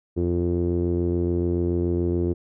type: tone with low-pass filter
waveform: sawtooth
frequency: 87 Hz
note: F2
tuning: 6 cents flat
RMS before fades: -23 dBFS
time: 0.16-2.34 s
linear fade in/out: 20 ms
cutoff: 370 Hz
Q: 5.1
effects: none